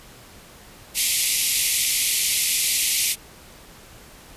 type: band-pass noise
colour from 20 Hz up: white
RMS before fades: -22 dBFS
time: 0.94-3.16 s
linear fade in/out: 50 ms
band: 2000 to 13000 Hz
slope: 96 dB/octave
effects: pink hiss -46 dBFS RMS until 4.36 s + resampled to 32000 Hz